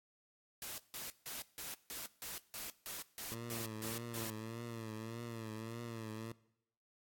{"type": "noise bursts", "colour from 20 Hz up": "white", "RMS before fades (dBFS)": -45, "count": 12, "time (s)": [0.62, 4.3], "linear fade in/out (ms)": 0, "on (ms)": 160, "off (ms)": 160}
{"type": "tone with vibrato", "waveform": "15% pulse", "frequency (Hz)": 113.5, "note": "A#2", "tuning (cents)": -46, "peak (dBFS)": -37, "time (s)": [3.32, 6.32], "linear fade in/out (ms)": 0, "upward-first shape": "triangle", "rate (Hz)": 1.7, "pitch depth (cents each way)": 83}
{"effects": ["noise-tail reverb RT60 0.8 s tail -21 dB re dry", "AAC 64 kbps"]}